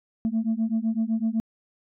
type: beating tone pair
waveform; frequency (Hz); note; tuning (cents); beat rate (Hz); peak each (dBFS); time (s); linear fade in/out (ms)
sine; 220 / 227.9; A3 / A#3; 0 / -39; 7.9; -24; 0.25-1.4; 0
effects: tanh soft clip ceiling -18 dBFS